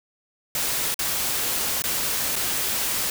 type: noise with dropouts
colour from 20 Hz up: white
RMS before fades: -25 dBFS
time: 0.55-3.1 s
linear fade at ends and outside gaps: 2 ms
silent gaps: 0.943-0.991 / 1.821-1.839 / 2.357-2.362 s
effects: none